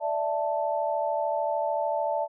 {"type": "chord", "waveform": "sine", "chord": "D suspended second", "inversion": "none", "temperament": "just", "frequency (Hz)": [587.3, 660.7, 881], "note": ["D5", "E5", "A5"], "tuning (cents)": [0, 4, 2], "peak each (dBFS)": -29, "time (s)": [0, 2.28], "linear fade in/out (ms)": 50, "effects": []}